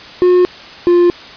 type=tone pair in turn; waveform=triangle; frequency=360 / 350.2 Hz; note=F#4 / F4; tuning=-47 / +5 cents; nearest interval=unison; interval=48 cents; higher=first; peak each=-4 dBFS; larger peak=neither; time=0.22-0.45 / 0.87-1.1 s; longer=neither; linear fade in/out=0 ms; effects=white hiss -33 dBFS RMS until 1.36 s + resampled to 11025 Hz